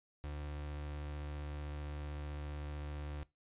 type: tone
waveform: 35% pulse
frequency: 73.7 Hz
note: D2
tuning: 7 cents sharp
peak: -39 dBFS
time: 0.24-3.23 s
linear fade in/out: 0 ms
effects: noise-tail reverb RT60 0.2 s tail -20 dB re dry + resampled to 8000 Hz